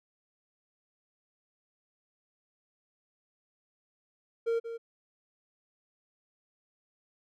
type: tone with echo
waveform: triangle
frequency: 461.1 Hz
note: A#4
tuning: 19 cents flat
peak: -24 dBFS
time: 4.46-4.6 s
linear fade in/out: 20 ms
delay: 180 ms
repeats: 1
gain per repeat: -10 dB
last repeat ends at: 4.78 s
effects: none